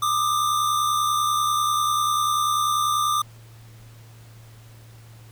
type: tone pair together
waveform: square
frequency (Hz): 1190.8 / 1261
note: D6 / D#6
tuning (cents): +24 / +23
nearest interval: minor second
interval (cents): 99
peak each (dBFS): -21 / -29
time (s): 0.02-3.22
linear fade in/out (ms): 5
effects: added 113 Hz sine -44 dBFS peak until 5.31 s + pink hiss -53 dBFS RMS until 5.31 s